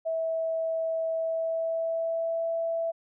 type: tone with pitch glide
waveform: sine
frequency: 651 to 662.4 Hz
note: E5 to E5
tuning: -22 to +8 cents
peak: -26 dBFS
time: 0.05-2.92 s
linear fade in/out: 20 ms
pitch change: +30 cents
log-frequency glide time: 1.14-2.49 s
effects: none